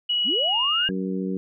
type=tone with pitch glide; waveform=sine; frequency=2919 to 2844 Hz; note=F#7 to F7; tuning=-24 to +31 cents; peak=-20 dBFS; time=0.09-0.89 s; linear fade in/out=10 ms; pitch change=-45 cents; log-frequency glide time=0.49-0.56 s
type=linear sweep; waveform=sine; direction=up; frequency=164.81 to 1661.2 Hz; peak=-26 dBFS; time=0.24-0.91 s; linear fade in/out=50 ms
type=harmonic tone; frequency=94.3 Hz; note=F#2; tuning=33 cents sharp; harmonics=2 / 3 / 4 / 5; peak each=-26 / -31 / -32 / -35 dBFS; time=0.89-1.37 s; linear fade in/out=0 ms
effects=none